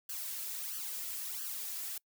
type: noise with flanger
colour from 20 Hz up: blue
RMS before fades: -40 dBFS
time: 0.09-1.98 s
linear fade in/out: 5 ms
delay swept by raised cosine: 0.65 to 3.05 ms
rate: 1.5 Hz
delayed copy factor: +0.85
effects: noise-tail reverb RT60 0.1 s tail -25 dB re dry